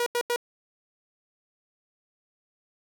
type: tone bursts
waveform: sawtooth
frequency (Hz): 480.1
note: B4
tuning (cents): -49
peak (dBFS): -20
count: 3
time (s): 0-0.361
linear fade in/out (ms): 2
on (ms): 63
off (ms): 86
effects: none